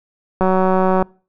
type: click train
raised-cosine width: 1 ms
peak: -3 dBFS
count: 116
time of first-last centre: 0.41-1.025 s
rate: 187 Hz
effects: noise-tail reverb RT60 0.4 s tail -26 dB re dry